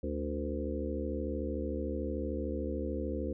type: harmonic tone with a mistuned harmonic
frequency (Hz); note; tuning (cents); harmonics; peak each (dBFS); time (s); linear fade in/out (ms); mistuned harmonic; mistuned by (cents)
73.42; D2; 0; 1 / 3 / 4 / 5 / 6 / 7; -37 / -40 / -39 / -41 / -42 / -40; 0.03-3.33; 5; 6; +56
effects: none